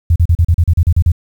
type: tone bursts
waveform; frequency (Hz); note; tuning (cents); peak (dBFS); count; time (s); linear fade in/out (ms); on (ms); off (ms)
sine; 84.4; E2; +41; -6; 11; 0.1-1.119; 5; 59; 37
effects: 7-bit